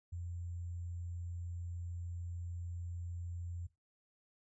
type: tone with sample-and-hold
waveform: sine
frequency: 86.6 Hz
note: F2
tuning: 14 cents flat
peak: -40 dBFS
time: 0.12-3.67 s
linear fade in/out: 10 ms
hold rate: 7350 Hz
effects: noise-tail reverb RT60 0.2 s tail -17 dB re dry + resampled to 22050 Hz